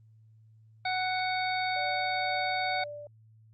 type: harmonic tone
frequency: 742 Hz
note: F#5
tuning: 5 cents sharp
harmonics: 1 / 2 / 3 / 5 / 6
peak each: -30 / -37 / -34 / -40 / -40 dBFS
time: 0.85-2.84 s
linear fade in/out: 5 ms
type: tone with tremolo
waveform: sine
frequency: 587.3 Hz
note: D5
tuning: in tune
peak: -36 dBFS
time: 1.76-3.07 s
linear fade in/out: 2 ms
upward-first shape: triangle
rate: 2.1 Hz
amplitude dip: 50%
effects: added 110 Hz sine -55 dBFS peak until 3.53 s + Opus 32 kbps